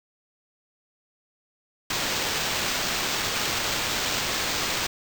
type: noise with sample-and-hold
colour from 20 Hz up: white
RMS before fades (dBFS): -27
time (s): 1.9-4.87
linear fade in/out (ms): 5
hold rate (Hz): 11025
effects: none